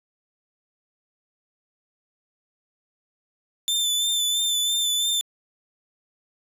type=tone with vibrato; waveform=sawtooth; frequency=3539 Hz; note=A7; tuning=9 cents sharp; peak=-18 dBFS; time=3.68-5.21 s; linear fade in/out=0 ms; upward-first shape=sine; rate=3 Hz; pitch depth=28 cents each way; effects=resampled to 32000 Hz